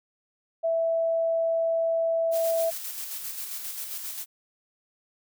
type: tone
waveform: sine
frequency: 659.3 Hz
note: E5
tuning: in tune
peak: -22 dBFS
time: 0.63-2.71 s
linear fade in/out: 20 ms
type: noise with tremolo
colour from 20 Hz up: blue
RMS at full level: -34 dBFS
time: 2.31-4.26 s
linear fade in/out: 50 ms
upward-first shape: square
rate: 7.5 Hz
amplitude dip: 35%
effects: none